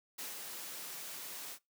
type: noise with ADSR envelope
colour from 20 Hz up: white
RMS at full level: -42 dBFS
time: 0.18-1.59 s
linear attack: 11 ms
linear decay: 140 ms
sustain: -3 dB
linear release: 70 ms
effects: noise-tail reverb RT60 0.2 s tail -22 dB re dry + high-pass 200 Hz 12 dB/octave